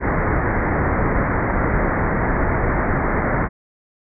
pink low-pass noise, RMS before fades -19 dBFS, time 0-3.49 s, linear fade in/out 50 ms, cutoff 2100 Hz, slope 96 dB/octave, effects none

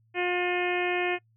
harmonic tone with a mistuned harmonic, 357 Hz, F4, 38 cents sharp, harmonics 1 / 2 / 3 / 4 / 5 / 6 / 7 / 8 / 9, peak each -28 / -32 / -40 / -40 / -34 / -34 / -33 / -42 / -47 dBFS, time 0.14-1.19 s, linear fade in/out 50 ms, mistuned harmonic 9, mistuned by -58 cents, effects noise-tail reverb RT60 0.1 s tail -26 dB re dry + added 112 Hz sine -62 dBFS peak until 1.36 s

